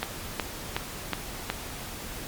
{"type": "click train", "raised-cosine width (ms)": 0.3, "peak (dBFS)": -10, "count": 5, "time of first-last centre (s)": [0.03, 1.501], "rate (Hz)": 2.72, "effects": ["pink hiss -38 dBFS RMS until 2.27 s", "MP3 96 kbps"]}